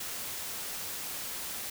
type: noise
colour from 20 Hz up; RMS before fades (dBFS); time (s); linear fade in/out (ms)
white; -38; 0-1.7; 5
effects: none